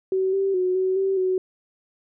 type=tone with pitch steps; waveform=sine; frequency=378.6 / 389.6 / 366.9 / 375.1 / 386.2 / 372.2 Hz; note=F#4 / G4 / F#4 / F#4 / G4 / F#4; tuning=+40 / -11 / -15 / +24 / -26 / +10 cents; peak=-19 dBFS; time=0.12-1.38 s; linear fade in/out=2 ms; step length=210 ms; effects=none